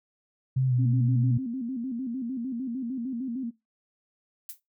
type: tone with pitch glide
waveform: sine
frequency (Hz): 130.81 to 123.54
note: C3 to B2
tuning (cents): 0 to +1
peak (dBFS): -21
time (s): 0.56-1.38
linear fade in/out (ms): 10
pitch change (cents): -99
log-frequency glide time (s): 0.67-0.74
type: tone with vibrato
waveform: sine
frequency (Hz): 247.9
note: B3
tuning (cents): +7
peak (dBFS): -29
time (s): 0.78-3.51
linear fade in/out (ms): 20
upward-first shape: square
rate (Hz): 6.6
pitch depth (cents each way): 110
type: noise with exponential decay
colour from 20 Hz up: violet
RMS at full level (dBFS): -33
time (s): 4.49-4.6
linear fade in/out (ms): 2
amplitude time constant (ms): 22
effects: noise-tail reverb RT60 0.2 s tail -20 dB re dry